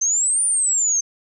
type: exponential two-way sweep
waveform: sine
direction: up then down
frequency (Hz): 6170 to 9397 to 6260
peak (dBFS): -16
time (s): 0.01-1.01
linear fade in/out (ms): 10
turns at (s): 0.44
effects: none